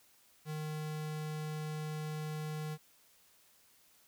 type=tone; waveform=square; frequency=153.8 Hz; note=D#3; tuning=20 cents flat; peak=-38 dBFS; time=0.45-2.78 s; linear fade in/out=50 ms; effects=white hiss -66 dBFS RMS until 4.07 s